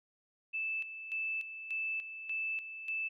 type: tone with tremolo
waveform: sine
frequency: 2633 Hz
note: E7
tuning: 3 cents flat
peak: -33 dBFS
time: 0.53-3.09 s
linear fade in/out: 20 ms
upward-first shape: square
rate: 1.7 Hz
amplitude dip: 65%
effects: none